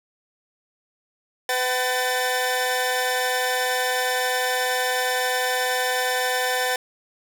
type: tone cluster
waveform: sawtooth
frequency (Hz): 503 / 760 / 1776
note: B4 / F#5 / A6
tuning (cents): +32 / +46 / +16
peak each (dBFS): -22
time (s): 1.49-6.76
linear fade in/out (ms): 2
effects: none